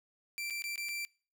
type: tone with dropouts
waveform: sawtooth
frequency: 2349 Hz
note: D7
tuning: in tune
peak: -33 dBFS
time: 0.38-1.05 s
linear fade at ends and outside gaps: 0 ms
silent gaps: 0.5-0.506 / 0.621-0.64 / 0.758-0.778 / 0.886-0.89 s
effects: noise-tail reverb RT60 0.4 s tail -24 dB re dry